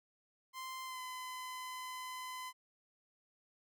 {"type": "tone with pitch glide", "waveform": "sawtooth", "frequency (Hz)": [1041, 1017.8], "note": ["C6", "C6"], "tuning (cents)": [-9, -48], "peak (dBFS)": -39, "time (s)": [0.53, 2.53], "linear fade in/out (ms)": 50, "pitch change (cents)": -39, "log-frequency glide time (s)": [0.85, 1], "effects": []}